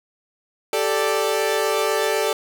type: chord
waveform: sawtooth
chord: G suspended second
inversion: none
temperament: equal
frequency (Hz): 392 / 440 / 587.3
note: G4 / A4 / D5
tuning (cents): 0 / 0 / 0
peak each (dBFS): -21 / -18 / -20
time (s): 0.73-2.33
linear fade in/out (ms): 2
effects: none